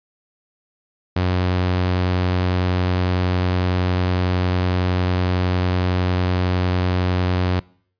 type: tone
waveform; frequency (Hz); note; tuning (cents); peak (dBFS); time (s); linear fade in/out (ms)
sawtooth; 90.9; F#2; -30; -13; 1.16-7.6; 5
effects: noise-tail reverb RT60 0.6 s tail -24 dB re dry + resampled to 11025 Hz